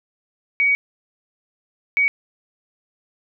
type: tone bursts at uneven times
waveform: sine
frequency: 2255 Hz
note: C#7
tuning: 29 cents sharp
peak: -14 dBFS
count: 2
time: 0.6-0.75 / 1.97-2.08 s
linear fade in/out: 0 ms
effects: none